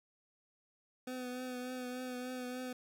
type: tone with vibrato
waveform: 25% pulse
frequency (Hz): 251.7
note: B3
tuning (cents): +33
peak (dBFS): -36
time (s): 1.07-2.73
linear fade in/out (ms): 5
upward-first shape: triangle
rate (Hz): 3.4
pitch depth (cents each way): 30
effects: none